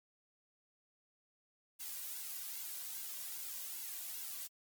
blue noise with flanger, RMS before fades -44 dBFS, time 1.79-4.48 s, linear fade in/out 20 ms, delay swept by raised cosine 1.6 to 2.34 ms, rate 2.5 Hz, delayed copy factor -0.7, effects MP3 96 kbps

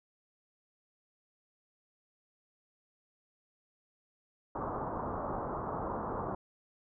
white low-pass noise, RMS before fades -37 dBFS, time 4.55-6.35 s, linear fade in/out 5 ms, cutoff 1200 Hz, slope 48 dB/octave, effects none

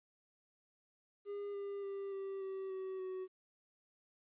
triangle tone with pitch steps, 406.2 / 400.6 / 395.1 / 389.7 / 384.3 / 379 / 373.8 Hz, G#4 / G4 / G4 / G4 / G4 / F#4 / F#4, -38 / +38 / +14 / -10 / -34 / +42 / +18 cents, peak -38 dBFS, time 1.25-3.28 s, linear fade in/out 50 ms, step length 290 ms, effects resampled to 8000 Hz + 13-bit

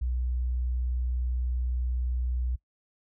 sine tone, 61.74 Hz, B1, in tune, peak -26 dBFS, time 0.01-2.56 s, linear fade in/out 10 ms, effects noise-tail reverb RT60 0.1 s tail -20 dB re dry

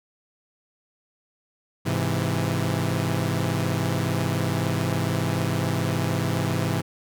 sawtooth chord, Ab augmented, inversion none, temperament equal with one note detuned, 103.83 / 130.81 / 165.58 Hz, Ab2 / C3 / E3, 0 / 0 / +8 cents, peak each -23 dBFS, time 1.85-6.82 s, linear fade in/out 20 ms, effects none

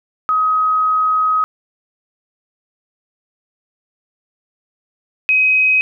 sine tone pair in turn, 1264 / 2528 Hz, D#6 / D#7, +27 / +27 cents, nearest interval octave, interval 1200 cents, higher second, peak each -12 / -10 dBFS, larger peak second, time 0.29-1.44 / 5.29-5.81 s, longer first, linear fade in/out 0 ms, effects none

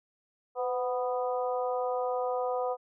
harmonic tone with a mistuned harmonic, 247.2 Hz, B3, 2 cents sharp, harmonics 2 / 3 / 4 / 5, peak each -30 / -33 / -38 / -40 dBFS, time 0.55-2.77 s, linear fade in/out 50 ms, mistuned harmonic 2, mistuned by +35 cents, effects none

